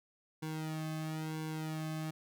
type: tone with flanger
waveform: sawtooth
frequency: 157.1 Hz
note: D#3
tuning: 17 cents sharp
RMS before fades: -39 dBFS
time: 0.42-2.11 s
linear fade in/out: 10 ms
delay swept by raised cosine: 1.6 to 2.12 ms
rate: 1 Hz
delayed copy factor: -1
effects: none